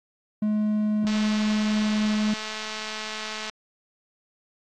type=tone; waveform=triangle; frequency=212.2 Hz; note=G#3; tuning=38 cents sharp; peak=-19 dBFS; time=0.42-2.34 s; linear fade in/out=5 ms
type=click train; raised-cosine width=0.2 ms; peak=-17 dBFS; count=525; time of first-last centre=1.07-3.496 s; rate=216 Hz
effects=AAC 32 kbps